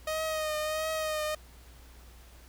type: tone with vibrato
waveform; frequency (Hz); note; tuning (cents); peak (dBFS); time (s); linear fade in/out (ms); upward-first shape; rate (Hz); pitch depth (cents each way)
sawtooth; 622.3; D#5; 0; -26; 0.07-1.35; 5; triangle; 1.5; 40
effects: added 60 Hz sine -51 dBFS peak until 2.48 s + pink hiss -57 dBFS RMS until 2.48 s